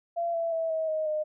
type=tone with pitch steps; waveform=sine; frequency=682 / 667.6 / 653.5 / 639.6 / 626.1 / 612.9 Hz; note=F5 / E5 / E5 / D#5 / D#5 / D#5; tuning=-41 / +22 / -15 / +48 / +11 / -26 cents; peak=-26 dBFS; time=0.16-1.24 s; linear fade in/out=20 ms; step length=180 ms; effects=none